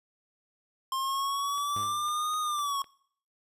square linear two-way sweep, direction up then down, 1058 to 1244.5 to 1093 Hz, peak -29 dBFS, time 0.92-2.82 s, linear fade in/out 2 ms, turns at 2.39 s
click train, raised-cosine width 0.3 ms, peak -35 dBFS, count 6, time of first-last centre 1.58-2.843 s, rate 3.96 Hz
sawtooth tone with exponential decay, 102.4 Hz, G#2, 24 cents flat, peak -34 dBFS, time 1.76-2.22 s, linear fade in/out 0 ms, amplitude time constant 100 ms
effects noise-tail reverb RT60 0.6 s tail -23 dB re dry + resampled to 32000 Hz

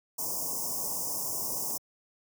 white band-stop noise, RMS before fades -33 dBFS, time 0.18-1.78 s, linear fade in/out 10 ms, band 1100 to 5100 Hz, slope 96 dB/octave, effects high-pass 100 Hz 12 dB/octave

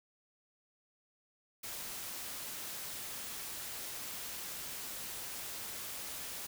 white noise, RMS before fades -43 dBFS, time 1.63-6.47 s, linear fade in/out 10 ms, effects none

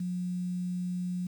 sine tone with quantisation, 180 Hz, F#3, 47 cents flat, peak -30 dBFS, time 0-1.27 s, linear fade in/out 5 ms, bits 9, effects none

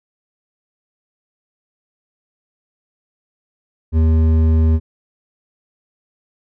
sine tone with hard clipping, 80 Hz, D#2, 49 cents sharp, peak -12 dBFS, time 3.92-4.8 s, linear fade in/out 50 ms, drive 9 dB, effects none

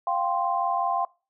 sine chord, F suspended second, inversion none, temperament equal, 698.5 / 784 / 1046.5 Hz, F5 / G5 / C6, 0 / 0 / 0 cents, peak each -27 dBFS, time 0.07-1.05 s, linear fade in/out 2 ms, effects noise-tail reverb RT60 0.3 s tail -22 dB re dry

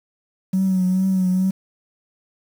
triangle tone with vibrato, 187 Hz, F#3, 19 cents sharp, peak -12 dBFS, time 0.53-1.51 s, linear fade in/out 10 ms, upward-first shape triangle, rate 2.3 Hz, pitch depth 43 cents each way, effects tanh soft clip ceiling -13 dBFS + 7-bit

